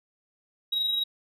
sine tone with amplitude modulation, 3826 Hz, A#7, 44 cents sharp, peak -20 dBFS, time 0.72-1.04 s, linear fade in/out 10 ms, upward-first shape sine, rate 23.9 Hz, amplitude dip 50%, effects tanh soft clip ceiling -22 dBFS

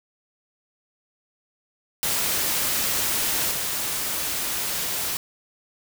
white noise with level steps, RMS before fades -24 / -27 dBFS, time 2.03-5.17 s, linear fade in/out 0 ms, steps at 3.51 s, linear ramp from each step 2 ms, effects none

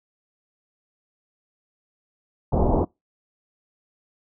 pink low-pass noise, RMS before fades -20 dBFS, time 2.52-2.85 s, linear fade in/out 10 ms, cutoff 940 Hz, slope 48 dB/octave, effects noise-tail reverb RT60 0.2 s tail -25 dB re dry

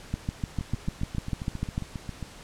two click trains, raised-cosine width 5 ms, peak -21 / -15 dBFS, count 13 / 12, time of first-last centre 0.61-2.227 / 0.14-1.779 s, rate 7.42 / 6.71 Hz, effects pink hiss -47 dBFS RMS until 2.43 s + low-pass 9000 Hz 12 dB/octave

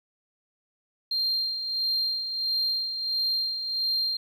sine tone with tremolo, 4186 Hz, C8, in tune, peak -21 dBFS, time 1.11-4.17 s, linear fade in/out 5 ms, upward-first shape sine, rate 1.5 Hz, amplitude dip 60%, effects tanh soft clip ceiling -21 dBFS + 10-bit

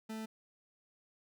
40% pulse tone, 220 Hz, A3, in tune, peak -39 dBFS, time 0.09-0.26 s, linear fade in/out 10 ms, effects none

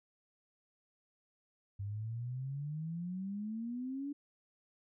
sine exponential sweep, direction up, 98 to 290.4 Hz, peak -37 dBFS, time 1.79-4.13 s, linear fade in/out 10 ms, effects none

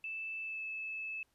sine tone with pitch glide, 2637 to 2611 Hz, E7 to E7, 0 to -17 cents, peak -38 dBFS, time 0.04-1.23 s, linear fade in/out 2 ms, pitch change -17 cents, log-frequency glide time 0.42-0.63 s, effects pink hiss -75 dBFS RMS until 1.34 s + resampled to 32000 Hz

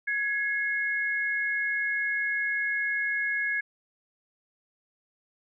sine tone pair together, 1669.6 / 2166 Hz, G#6 / C#7, +9 / -41 cents, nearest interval perfect fourth, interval 450 cents, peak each -27 / -30 dBFS, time 0.07-3.61 s, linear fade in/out 10 ms, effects none

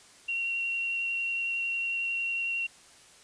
sine tone with vibrato, 2744 Hz, F7, 31 cents flat, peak -28 dBFS, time 0.28-2.67 s, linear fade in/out 10 ms, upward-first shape triangle, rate 11 Hz, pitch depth 13 cents each way, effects white hiss -55 dBFS RMS until 3.23 s + resampled to 22050 Hz

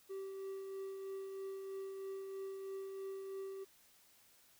triangle tone with tremolo, 387.5 Hz, G4, 20 cents flat, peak -39 dBFS, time 0.09-3.65 s, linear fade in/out 20 ms, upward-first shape triangle, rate 3.1 Hz, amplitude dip 35%, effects white hiss -67 dBFS RMS until 4.59 s

